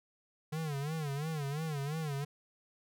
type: tone with vibrato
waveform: square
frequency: 149.4 Hz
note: D3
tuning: 30 cents sharp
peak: -35 dBFS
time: 0.52-2.25 s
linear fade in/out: 10 ms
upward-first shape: sine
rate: 2.9 Hz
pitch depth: 140 cents each way
effects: none